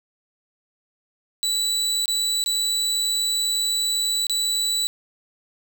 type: tone with dropouts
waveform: 30% pulse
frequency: 3951 Hz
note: B7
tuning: in tune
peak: -18 dBFS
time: 1.43-4.87 s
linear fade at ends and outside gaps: 0 ms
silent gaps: 2.057-2.08 / 2.44-2.461 / 4.268-4.297 s
effects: none